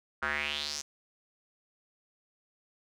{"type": "tone with band-pass filter sweep", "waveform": "square", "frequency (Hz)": 73.42, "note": "D2", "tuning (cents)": 0, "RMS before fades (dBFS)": -34, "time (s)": [0.22, 0.82], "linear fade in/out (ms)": 10, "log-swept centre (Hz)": [1400, 6400], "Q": 4.3, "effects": []}